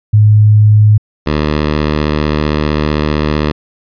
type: tone pair in turn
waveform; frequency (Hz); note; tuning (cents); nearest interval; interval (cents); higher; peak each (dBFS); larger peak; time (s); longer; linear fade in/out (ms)
sine / 10% pulse; 106.1 / 75.52; G#2 / D2; +38 / +49; tritone; 589; first; -3; neither; 0.13-0.98 / 1.26-3.52; second; 10
effects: resampled to 11025 Hz